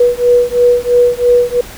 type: beating tone pair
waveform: sine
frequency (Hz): 485.2 / 488.2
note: B4 / B4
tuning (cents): -31 / -20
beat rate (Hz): 3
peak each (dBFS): -10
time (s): 0-1.61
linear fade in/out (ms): 5
effects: added 51 Hz sine -38 dBFS peak until 1.77 s + pink hiss -32 dBFS RMS until 1.77 s